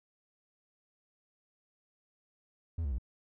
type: tone with pitch steps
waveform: triangle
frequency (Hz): 82.8 / 70.44 / 59.92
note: E2 / C#2 / A#1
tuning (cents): +8 / +28 / +48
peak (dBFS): -29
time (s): 2.78-2.984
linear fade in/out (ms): 5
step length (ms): 68
effects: none